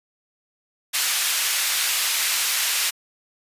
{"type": "high-pass noise", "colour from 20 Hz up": "pink", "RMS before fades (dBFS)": -22, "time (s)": [0.93, 2.91], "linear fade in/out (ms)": 20, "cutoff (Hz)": 2100, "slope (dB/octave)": 12, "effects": ["resampled to 32000 Hz"]}